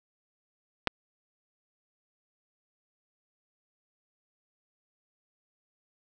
clicks, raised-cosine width 0.3 ms, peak -8 / -18 dBFS, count 2, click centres 0.873 / 0.877 s, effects none

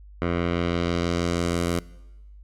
10% pulse tone with low-pass filter sweep, 86.2 Hz, F2, 22 cents flat, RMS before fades -25 dBFS, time 0.22-1.79 s, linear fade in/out 0 ms, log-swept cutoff 2000 to 12000 Hz, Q 1.1, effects noise-tail reverb RT60 1.0 s tail -21 dB re dry + added 50 Hz sine -43 dBFS peak until 2.43 s

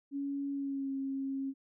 sine tone with pitch glide, 279.9 to 270.8 Hz, C#4 to C#4, +17 to -40 cents, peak -33 dBFS, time 0.11-1.54 s, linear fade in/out 50 ms, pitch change -57 cents, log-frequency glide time 0.52-0.93 s, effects none

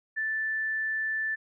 sine tone, 1760 Hz, A6, in tune, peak -27 dBFS, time 0.16-1.36 s, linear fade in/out 20 ms, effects none

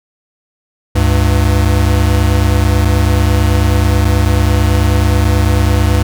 square tone pair together, 70.5 / 99.7 Hz, C#2 / G2, +30 / +30 cents, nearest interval tritone, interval 600 cents, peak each -12 dBFS, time 0.95-6.03 s, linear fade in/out 10 ms, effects none

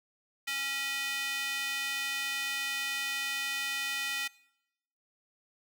square tone with high-pass filter, 275.4 Hz, C#4, 11 cents flat, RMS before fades -34 dBFS, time 0.47-4.28 s, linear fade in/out 10 ms, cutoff 2200 Hz, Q 2.1, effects noise-tail reverb RT60 0.8 s tail -22 dB re dry

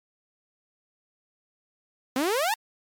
sawtooth exponential sweep, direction up, 246.9 to 935 Hz, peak -19 dBFS, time 2.16-2.54 s, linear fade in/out 2 ms, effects MP3 96 kbps

